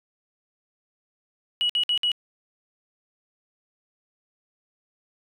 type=tone bursts; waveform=sine; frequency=2921 Hz; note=F#7; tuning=23 cents flat; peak=-19 dBFS; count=4; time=1.61-2.117 s; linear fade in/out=0 ms; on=84 ms; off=57 ms; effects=tanh soft clip ceiling -15 dBFS